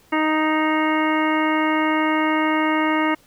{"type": "harmonic tone", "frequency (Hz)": 311.1, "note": "D#4", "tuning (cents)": 0, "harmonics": [1, 2, 3, 4, 5, 6, 7, 9], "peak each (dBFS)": [-20, -27, -24, -26, -32, -28, -27, -34], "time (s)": [0.12, 3.15], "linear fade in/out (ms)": 10, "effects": ["pink hiss -55 dBFS RMS until 3.26 s"]}